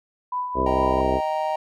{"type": "tone with tremolo", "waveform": "sine", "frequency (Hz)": 994, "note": "B5", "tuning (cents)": 11, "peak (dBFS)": -22, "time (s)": [0.32, 1.01], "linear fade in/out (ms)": 5, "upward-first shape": "triangle", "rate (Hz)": 4.3, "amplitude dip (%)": 55}
{"type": "harmonic tone", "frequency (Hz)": 65, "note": "C2", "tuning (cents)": -11, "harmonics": [1, 2, 3, 4, 5, 6, 7, 8, 9, 10], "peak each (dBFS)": [-28, -34, -34, -30, -30, -27, -30, -30, -37, -31], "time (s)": [0.54, 1.21], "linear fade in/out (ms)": 50}
{"type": "chord", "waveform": "triangle", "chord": "Eb major", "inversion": "none", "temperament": "just", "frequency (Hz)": [622.3, 777.8, 933.4], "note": ["Eb5", "G5", "Bb5"], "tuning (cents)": [0, -14, 2], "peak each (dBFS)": [-24, -25, -25], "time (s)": [0.66, 1.56], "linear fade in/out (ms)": 5}
{"effects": []}